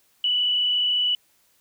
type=tone with frequency modulation; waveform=sine; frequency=2960 Hz; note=F#7; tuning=in tune; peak=-19 dBFS; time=0.24-1.15 s; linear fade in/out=2 ms; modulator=34.2 Hz; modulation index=1.2; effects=white hiss -63 dBFS RMS until 1.6 s